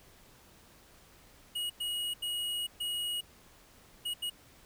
square tone bursts at uneven times, 2895 Hz, F#7, 38 cents flat, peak -33 dBFS, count 6, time 1.55-1.7 / 1.8-2.14 / 2.22-2.67 / 2.8-3.21 / 4.05-4.14 / 4.22-4.3 s, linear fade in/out 10 ms, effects pink hiss -59 dBFS RMS until 4.65 s

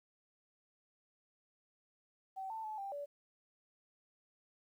sine tone with pitch steps, 767 / 888 / 863 / 788 / 575 Hz, G5 / A5 / A5 / G5 / D5, -38 / +16 / -34 / +9 / -37 cents, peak -40 dBFS, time 2.36-3.06 s, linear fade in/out 20 ms, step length 140 ms, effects 12-bit

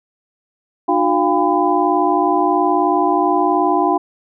sine tone cluster, 303.5 / 362.3 / 698 / 801 / 1006 Hz, D#4 / F#4 / F5 / G5 / B5, -43 / -36 / -1 / +37 / +32 cents, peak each -19 dBFS, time 0.88-3.98 s, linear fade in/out 10 ms, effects none

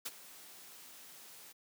white noise with ADSR envelope, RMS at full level -38 dBFS, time 0.05-1.53 s, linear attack 13 ms, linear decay 34 ms, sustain -16 dB, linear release 18 ms, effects high-pass 150 Hz 12 dB/octave

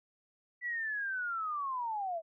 sine linear sweep, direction down, 1975.5 to 631 Hz, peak -33 dBFS, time 0.61-2.22 s, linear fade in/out 50 ms, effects none

